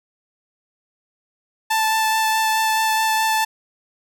sawtooth tone with vibrato, 880 Hz, A5, in tune, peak -13 dBFS, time 1.7-3.45 s, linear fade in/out 10 ms, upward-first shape triangle, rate 4.7 Hz, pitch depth 12 cents each way, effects none

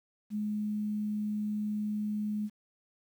sine tone with quantisation, 210.4 Hz, G#3, 23 cents sharp, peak -30 dBFS, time 0.3-2.5 s, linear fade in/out 50 ms, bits 10, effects none

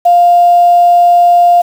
sine tone with quantisation, 700 Hz, F5, 4 cents sharp, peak -3 dBFS, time 0.05-1.62 s, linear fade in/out 10 ms, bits 5, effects none

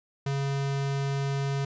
square tone, 138.59 Hz, C#3, in tune, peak -27 dBFS, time 0.26-1.65 s, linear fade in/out 5 ms, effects resampled to 16000 Hz

